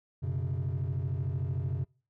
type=chord; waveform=triangle; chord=F# suspended fourth; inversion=none; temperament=equal with one note detuned; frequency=92.5 / 125.41 / 138.59 Hz; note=F#2 / B2 / C#3; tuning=0 / +27 / 0 cents; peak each=-31 dBFS; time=0.22-1.85 s; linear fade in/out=20 ms; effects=noise-tail reverb RT60 0.4 s tail -26 dB re dry + tanh soft clip ceiling -23 dBFS